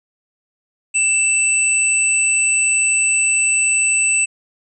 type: tone pair together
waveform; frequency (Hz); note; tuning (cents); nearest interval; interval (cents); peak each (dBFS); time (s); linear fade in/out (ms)
sine; 2652 / 7979; E7 / B8; +10 / +17; octave + perfect fifth; 1907; -16; 0.94-4.26; 20
effects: none